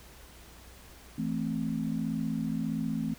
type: chord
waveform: sine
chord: A minor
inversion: second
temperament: equal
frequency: 164.81 / 220 / 261.6 Hz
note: E3 / A3 / C4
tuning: 0 / 0 / 0 cents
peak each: -34 / -32 / -34 dBFS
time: 1.18-3.14 s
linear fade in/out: 5 ms
effects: added 60 Hz sine -53 dBFS peak until 3.18 s + pink hiss -53 dBFS RMS until 3.18 s